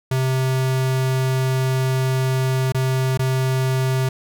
square tone with dropouts, 130.81 Hz, C3, in tune, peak -18 dBFS, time 0.11-4.09 s, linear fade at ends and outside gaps 5 ms, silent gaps 2.722-2.745 / 3.175-3.192 s, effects none

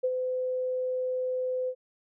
sine tone with ADSR envelope, 509 Hz, C5, 48 cents flat, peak -22 dBFS, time 0.03-1.75 s, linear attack 15 ms, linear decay 50 ms, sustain -5 dB, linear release 66 ms, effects none

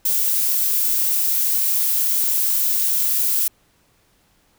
violet noise, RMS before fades -19 dBFS, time 0.05-3.48 s, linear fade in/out 5 ms, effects pink hiss -60 dBFS RMS until 4.58 s

